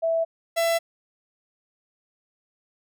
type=tone pair in turn; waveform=sine / 45% pulse; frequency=658 / 668.7 Hz; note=E5 / E5; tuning=-3 / +25 cents; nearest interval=unison; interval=28 cents; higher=second; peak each=-20 dBFS; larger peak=neither; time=0.02-0.25 / 0.56-0.79 s; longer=neither; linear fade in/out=20 ms; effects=none